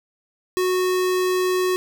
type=tone; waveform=square; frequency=367.7 Hz; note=F#4; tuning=11 cents flat; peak=-19 dBFS; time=0.57-1.76 s; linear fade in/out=0 ms; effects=none